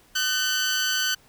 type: tone with amplitude modulation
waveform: 15% pulse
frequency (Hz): 1515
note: F#6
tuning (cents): +40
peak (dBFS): -13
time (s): 0.15-1.15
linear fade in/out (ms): 10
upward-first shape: sine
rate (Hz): 289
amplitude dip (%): 55
effects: pink hiss -57 dBFS RMS until 1.28 s